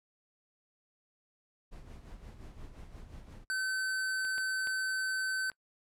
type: noise with tremolo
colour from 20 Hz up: brown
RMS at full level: -46 dBFS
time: 1.71-3.45 s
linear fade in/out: 20 ms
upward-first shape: sine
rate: 5.7 Hz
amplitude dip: 55%
type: tone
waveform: square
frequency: 1531 Hz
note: G6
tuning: 41 cents flat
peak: -32 dBFS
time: 3.5-5.5 s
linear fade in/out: 0 ms
type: clicks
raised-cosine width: 0.3 ms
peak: -34 / -29 / -29 / -39 dBFS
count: 4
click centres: 4.25 / 4.381 / 4.672 / 5.517 s
effects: noise-tail reverb RT60 0.1 s tail -24 dB re dry + low-pass 12000 Hz 12 dB/octave